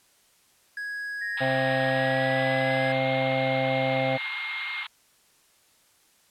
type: tone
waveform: triangle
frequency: 1661.2 Hz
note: G#6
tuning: in tune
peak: -29 dBFS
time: 0.77-2.92 s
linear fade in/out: 2 ms
type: tone with pitch glide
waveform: sine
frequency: 1864.7 to 2130 Hz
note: A#6 to C7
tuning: 0 to +30 cents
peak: -31 dBFS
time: 1.21-4.84 s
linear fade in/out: 10 ms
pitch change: +230 cents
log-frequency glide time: 1.86-3.04 s
type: band-pass noise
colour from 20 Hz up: white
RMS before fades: -37 dBFS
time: 1.37-4.87 s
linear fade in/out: 5 ms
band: 810 to 4000 Hz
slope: 96 dB/octave
type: harmonic tone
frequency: 132 Hz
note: C3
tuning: 16 cents sharp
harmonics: 1 / 2 / 4 / 5 / 6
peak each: -31 / -32 / -27 / -30 / -30 dBFS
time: 1.4-4.18 s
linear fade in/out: 20 ms
effects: white hiss -62 dBFS RMS until 6.3 s + low-pass 12000 Hz 12 dB/octave